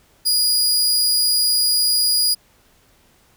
sawtooth tone, 4891 Hz, D#8, 31 cents flat, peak -12 dBFS, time 0.25-2.35 s, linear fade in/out 20 ms, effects pink hiss -56 dBFS RMS until 3.36 s

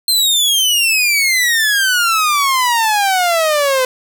sawtooth exponential sweep, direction down, 4186 to 506 Hz, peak -8 dBFS, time 0.08-3.85 s, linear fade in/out 2 ms, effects none

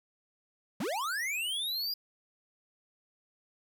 square linear sweep, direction up, 155.56 to 4900 Hz, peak -32 dBFS, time 0.8-1.94 s, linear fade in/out 5 ms, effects none

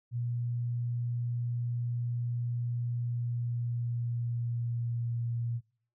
sine tone with pitch glide, 120 to 117.94 Hz, B2 to A#2, -49 to +21 cents, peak -30 dBFS, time 0.11-5.61 s, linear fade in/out 50 ms, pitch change -30 cents, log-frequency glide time 3.03-5.17 s, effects noise-tail reverb RT60 0.5 s tail -23 dB re dry

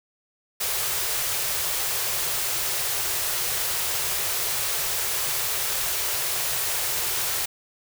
white band-stop noise, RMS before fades -26 dBFS, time 0.6-7.46 s, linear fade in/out 10 ms, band 160 to 340 Hz, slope 96 dB/octave, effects none

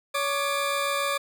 20% pulse tone pair together, 562.5 / 1192 Hz, C#5 / D6, +25 / +25 cents, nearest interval octave + minor second, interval 1300 cents, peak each -22 / -23 dBFS, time 0.14-1.18 s, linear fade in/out 10 ms, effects none

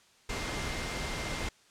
sine tone in noise, 2100 Hz, C7, 6 cents sharp, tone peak -43 dBFS, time 0.29-1.49 s, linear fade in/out 5 ms, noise pink, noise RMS -35 dBFS, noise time 0.29-1.49 s, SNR -11 dB, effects white hiss -62 dBFS RMS until 1.7 s + low-pass 7000 Hz 12 dB/octave

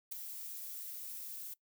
violet noise with ADSR envelope, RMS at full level -37 dBFS, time 0.11-1.54 s, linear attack 13 ms, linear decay 5 ms, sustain -8 dB, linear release 8 ms, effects noise-tail reverb RT60 0.1 s tail -20 dB re dry

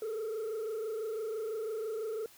sine tone with frequency modulation, 440 Hz, A4, in tune, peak -31 dBFS, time 0.02-2.26 s, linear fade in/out 2 ms, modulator 26 Hz, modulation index 0.84, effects tanh soft clip ceiling -33 dBFS + white hiss -58 dBFS RMS until 2.37 s

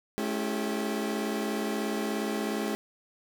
30% pulse chord, A dominant seventh, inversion none, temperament equal with one note detuned, 214.4 / 277.2 / 329.6 / 392 Hz, A3 / C#4 / E4 / G4, -45 / 0 / 0 / 0 cents, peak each -29 / -34 / -34 / -33 dBFS, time 0.18-2.75 s, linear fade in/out 0 ms, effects none

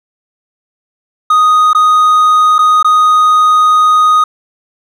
triangle tone with dropouts, 1244.5 Hz, D#6, in tune, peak -3 dBFS, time 1.3-4.24 s, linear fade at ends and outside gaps 5 ms, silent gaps 1.732-1.748 / 2.583-2.589 / 2.828-2.845 s, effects none

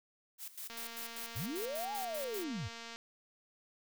blue noise with tremolo, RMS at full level -44 dBFS, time 0.38-2.45 s, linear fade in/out 50 ms, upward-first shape square, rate 5.1 Hz, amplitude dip 80%
click train, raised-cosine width 0.2 ms, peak -30 dBFS, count 523, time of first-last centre 0.7-2.96 s, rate 231 Hz
sine linear two-way sweep, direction up then down, 73.42 to 849 to 73.42 Hz, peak -37 dBFS, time 1.35-2.69 s, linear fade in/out 20 ms, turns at 1.93 s
effects none

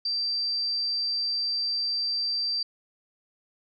sine tone, 4689 Hz, D8, 4 cents flat, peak -25 dBFS, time 0.05-2.63 s, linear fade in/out 5 ms, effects none

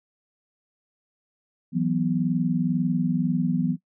sine chord, E suspended second, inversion none, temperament equal, 164.81 / 185 / 246.9 Hz, E3 / F#3 / B3, 0 / 0 / 0 cents, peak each -25 dBFS, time 1.72-3.77 s, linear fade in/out 50 ms, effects noise-tail reverb RT60 0.1 s tail -19 dB re dry

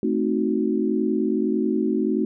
sine chord, A diminished seventh, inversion none, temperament equal, 220 / 261.6 / 311.1 / 370 Hz, A3 / C4 / Eb4 / Gb4, 0 / 0 / 0 / 0 cents, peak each -24 / -26 / -25 / -25 dBFS, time 0.03-2.25 s, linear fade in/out 2 ms, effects none

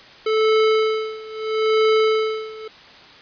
square tone with tremolo, 436.8 Hz, A4, 13 cents flat, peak -14 dBFS, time 0.26-2.68 s, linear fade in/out 5 ms, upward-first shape sine, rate 0.76 Hz, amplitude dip 90%, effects white hiss -44 dBFS RMS until 3.21 s + resampled to 11025 Hz

